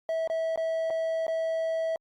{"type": "tone with dropouts", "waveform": "triangle", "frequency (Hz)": 650, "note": "E5", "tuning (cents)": -24, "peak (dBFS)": -24, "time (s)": [0.09, 1.96], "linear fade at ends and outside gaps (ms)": 1, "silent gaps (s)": [[0.275, 0.299], [0.559, 0.575], [0.901, 0.905], [1.267, 1.28]], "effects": ["Opus 48 kbps"]}